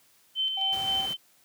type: tone with tremolo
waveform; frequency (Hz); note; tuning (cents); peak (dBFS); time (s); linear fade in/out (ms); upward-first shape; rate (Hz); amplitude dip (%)
sine; 3081; G7; -31; -24; 0.35-1.17; 50; square; 3.8; 40
type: tone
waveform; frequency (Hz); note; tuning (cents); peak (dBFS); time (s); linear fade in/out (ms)
triangle; 773; G5; -24; -32; 0.57-1.06; 5
type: noise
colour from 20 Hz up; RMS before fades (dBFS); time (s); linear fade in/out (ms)
pink; -41; 0.72-1.14; 10
effects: white hiss -62 dBFS RMS until 1.44 s + high-pass 80 Hz 12 dB/octave